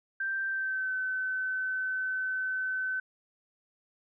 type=tone with pitch glide; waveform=sine; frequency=1569 to 1521.7 Hz; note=G6 to F#6; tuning=+1 to +48 cents; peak=-29 dBFS; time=0.2-3 s; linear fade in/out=5 ms; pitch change=-53 cents; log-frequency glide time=0.48-0.93 s; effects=none